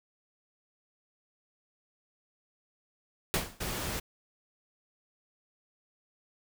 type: noise with exponential decay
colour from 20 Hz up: pink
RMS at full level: -25 dBFS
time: 3.34-3.62 s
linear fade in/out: 0 ms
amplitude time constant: 59 ms
type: noise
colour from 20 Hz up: pink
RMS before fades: -35 dBFS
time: 3.6-4 s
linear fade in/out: 10 ms
effects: none